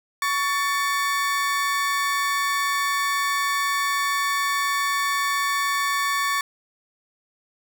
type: tone pair together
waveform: 35% pulse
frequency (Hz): 1121 / 1768.2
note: C#6 / A6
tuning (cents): +19 / +8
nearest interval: minor sixth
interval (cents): 789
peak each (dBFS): -21 / -24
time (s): 0.22-6.41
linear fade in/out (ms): 2
effects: none